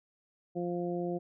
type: harmonic tone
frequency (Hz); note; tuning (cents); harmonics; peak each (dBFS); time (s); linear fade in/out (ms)
175.1; F3; +5; 1 / 2 / 3 / 4; -36 / -34 / -39 / -41; 0.55-1.19; 20
effects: none